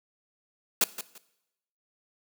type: noise with echo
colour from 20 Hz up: white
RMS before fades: -22 dBFS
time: 0.81-0.84 s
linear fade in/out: 2 ms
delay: 170 ms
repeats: 2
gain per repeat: -13 dB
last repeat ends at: 1.18 s
effects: noise-tail reverb RT60 0.9 s tail -19 dB re dry + high-pass 150 Hz 12 dB/octave